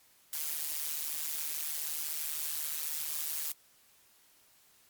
blue noise with amplitude modulation, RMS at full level -32 dBFS, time 0.33-3.52 s, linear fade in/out 2 ms, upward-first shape sine, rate 152 Hz, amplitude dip 85%, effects white hiss -64 dBFS RMS until 4.89 s + MP3 96 kbps

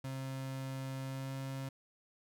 35% pulse tone with pitch glide, 133.3 to 134.46 Hz, C3 to C3, +33 to +48 cents, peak -37 dBFS, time 0.04-1.69 s, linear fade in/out 5 ms, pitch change +15 cents, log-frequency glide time 1.02-1.32 s, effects none

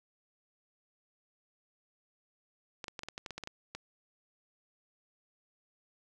clicks, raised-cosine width 0.2 ms, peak -23 dBFS, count 12, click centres 2.842 / 2.882 / 2.992 / 3.034 / 3.086 / 3.179 / 3.262 / 3.307 / 3.38 / 3.437 / 3.474 / 3.75 s, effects none

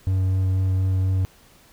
triangle tone with vibrato, 94.2 Hz, F#2, 32 cents sharp, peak -16 dBFS, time 0.07-1.25 s, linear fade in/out 0 ms, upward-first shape sine, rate 4.1 Hz, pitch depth 8 cents each way, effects pink hiss -53 dBFS RMS until 1.72 s

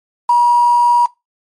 sine tone with quantisation, 960 Hz, B5, 49 cents flat, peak -7 dBFS, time 0.29-1.06 s, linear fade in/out 5 ms, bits 5, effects noise-tail reverb RT60 0.2 s tail -20 dB re dry + MP3 48 kbps

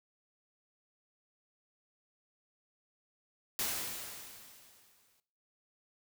white noise with exponential decay, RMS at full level -33 dBFS, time 3.59-5.2 s, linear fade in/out 1 ms, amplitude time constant 350 ms, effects noise-tail reverb RT60 0.5 s tail -17 dB re dry

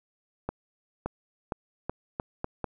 accelerating click train, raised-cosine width 1 ms, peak -16 dBFS, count 7, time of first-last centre 0.49-2.643 s, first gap 570 ms, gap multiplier 0.81, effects none

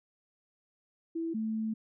sine tone pair in turn, 329.6 / 220 Hz, E4 / A3, 0 / 0 cents, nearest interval perfect fifth, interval 700 cents, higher first, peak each -31 / -30 dBFS, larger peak second, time 1.15-1.34 / 1.34-1.74 s, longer second, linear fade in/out 10 ms, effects none

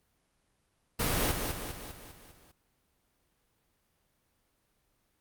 pink noise with echo, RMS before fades -29 dBFS, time 0.99-1.32 s, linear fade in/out 10 ms, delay 200 ms, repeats 6, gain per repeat -5 dB, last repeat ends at 2.52 s, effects pink hiss -74 dBFS RMS until 5.2 s + Opus 32 kbps

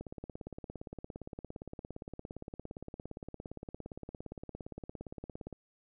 click train, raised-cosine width 2 ms, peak -29 dBFS, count 97, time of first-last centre 0.01-5.527 s, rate 17.4 Hz, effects none

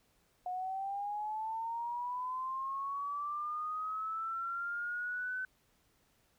sine linear sweep, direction up, 721 to 1521 Hz, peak -35 dBFS, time 0.46-5.45 s, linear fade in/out 2 ms, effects pink hiss -72 dBFS RMS until 6.38 s

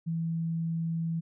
sine tone, 164.81 Hz, E3, in tune, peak -28 dBFS, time 0.06-1.21 s, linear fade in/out 20 ms, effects none

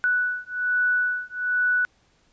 sine beating tone pair, 1480 / 1481.2 Hz, F#6 / F#6, 0 / +1 cents, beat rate 1.2 Hz, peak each -24 dBFS, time 0.04-1.85 s, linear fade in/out 0 ms, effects pink hiss -63 dBFS RMS until 2.32 s + resampled to 16000 Hz

